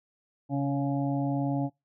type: harmonic tone with a mistuned harmonic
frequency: 140 Hz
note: C#3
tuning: 18 cents sharp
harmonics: 1 / 2 / 4 / 5 / 6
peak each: -29 / -28 / -38 / -37 / -40 dBFS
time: 0.49-1.7 s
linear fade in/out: 50 ms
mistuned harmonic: 1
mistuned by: -24 cents
effects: noise-tail reverb RT60 0.2 s tail -22 dB re dry